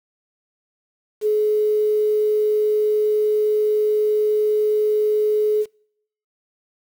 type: tone with quantisation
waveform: sine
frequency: 425.2 Hz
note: G#4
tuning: 41 cents sharp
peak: -15 dBFS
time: 1.21-5.66 s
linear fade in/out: 50 ms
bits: 7
effects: noise-tail reverb RT60 0.7 s tail -26 dB re dry